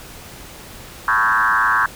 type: tone with frequency modulation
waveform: sine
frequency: 1329 Hz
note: E6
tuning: 14 cents sharp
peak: -13 dBFS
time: 1.08-1.86 s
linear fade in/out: 2 ms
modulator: 112 Hz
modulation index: 3.2
effects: pink hiss -38 dBFS RMS until 1.95 s